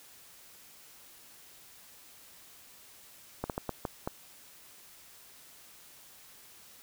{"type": "slowing click train", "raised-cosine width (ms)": 1, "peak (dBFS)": -18, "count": 6, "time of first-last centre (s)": [3.44, 4.075], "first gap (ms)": 58, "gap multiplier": 1.4, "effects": ["white hiss -55 dBFS RMS until 6.82 s"]}